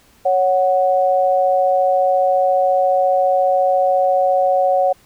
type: tone pair together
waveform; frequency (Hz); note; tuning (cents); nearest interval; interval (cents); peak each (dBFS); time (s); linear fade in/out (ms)
sine; 554.4 / 740; C#5 / F#5; 0 / 0; perfect fourth; 500; -15; 0.25-4.93; 10
effects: pink hiss -52 dBFS RMS until 5.05 s